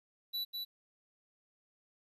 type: tone with echo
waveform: square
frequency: 3951 Hz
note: B7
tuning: in tune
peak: -35 dBFS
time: 0.33-0.45 s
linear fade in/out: 20 ms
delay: 200 ms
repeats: 1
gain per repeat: -3 dB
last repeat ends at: 0.65 s
effects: resampled to 32000 Hz + 12-bit